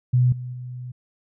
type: tone with level steps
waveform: sine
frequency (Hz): 124.8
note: B2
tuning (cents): +19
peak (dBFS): -14 / -29 / -31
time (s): 0.13-0.92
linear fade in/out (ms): 10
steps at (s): 0.32 / 0.53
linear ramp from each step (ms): 5
effects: none